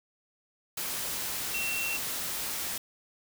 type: tone in noise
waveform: sine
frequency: 2714 Hz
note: E7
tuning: 50 cents sharp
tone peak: -31 dBFS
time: 1.54-1.97 s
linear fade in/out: 5 ms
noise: white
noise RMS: -34 dBFS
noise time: 0.77-2.78 s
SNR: 0 dB
effects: none